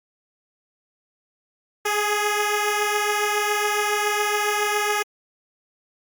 10% pulse beating tone pair, 415.3 / 422.5 Hz, G#4 / G#4, 0 / +30 cents, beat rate 7.2 Hz, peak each -13 / -19 dBFS, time 1.85-5.03 s, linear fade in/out 10 ms, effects Opus 48 kbps

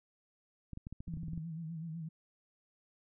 clicks, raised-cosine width 5 ms, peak -31 dBFS, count 12, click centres 0.733 / 0.774 / 0.869 / 0.926 / 1.005 / 1.08 / 1.138 / 1.172 / 1.233 / 1.283 / 1.334 / 1.377 s
sine tone with vibrato, 162.9 Hz, E3, 20 cents flat, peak -39 dBFS, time 1.07-2.09 s, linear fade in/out 10 ms, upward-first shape sine, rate 8 Hz, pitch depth 73 cents each way
effects none

